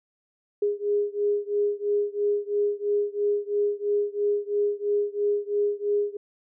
sine beating tone pair, 410 / 413 Hz, G#4 / G#4, -22 / -10 cents, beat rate 3 Hz, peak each -25 / -26 dBFS, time 0.62-6.17 s, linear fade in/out 5 ms, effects none

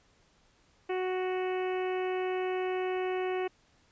harmonic tone, 370 Hz, F#4, in tune, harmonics 1 / 2 / 3 / 4 / 5 / 6 / 7 / 8, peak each -30 / -37 / -44 / -47 / -45 / -46 / -46 / -51 dBFS, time 0.89-3.48 s, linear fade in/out 10 ms, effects pink hiss -66 dBFS RMS until 3.91 s + resampled to 16000 Hz

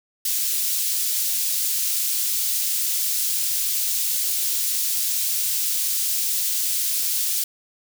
white high-pass noise, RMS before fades -23 dBFS, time 0.25-7.44 s, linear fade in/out 5 ms, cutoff 4200 Hz, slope 12 dB/octave, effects none

